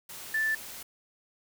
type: tone in noise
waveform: sine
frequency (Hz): 1760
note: A6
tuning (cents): 0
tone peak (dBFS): -25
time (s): 0.34-0.55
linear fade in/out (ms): 5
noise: white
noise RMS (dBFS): -43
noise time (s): 0.09-0.83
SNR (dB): +15
effects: none